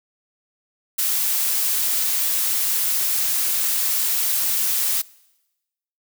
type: noise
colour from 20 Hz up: blue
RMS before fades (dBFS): -21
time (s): 0.98-5.02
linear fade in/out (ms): 10
effects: noise-tail reverb RT60 1.0 s tail -23 dB re dry